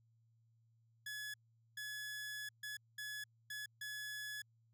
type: tone bursts at uneven times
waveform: sawtooth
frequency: 1700 Hz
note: G#6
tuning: 40 cents sharp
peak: -40 dBFS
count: 6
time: 1.06-1.34 / 1.77-2.49 / 2.63-2.77 / 2.98-3.24 / 3.5-3.66 / 3.81-4.42 s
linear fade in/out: 5 ms
effects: added 114 Hz sine -70 dBFS peak until 4.73 s